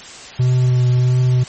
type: tone with vibrato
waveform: triangle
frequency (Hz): 125.6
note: B2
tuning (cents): +30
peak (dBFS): -9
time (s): 0.39-1.44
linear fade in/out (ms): 10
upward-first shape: triangle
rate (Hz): 1.5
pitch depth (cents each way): 19
effects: white hiss -35 dBFS RMS until 1.48 s + MP3 32 kbps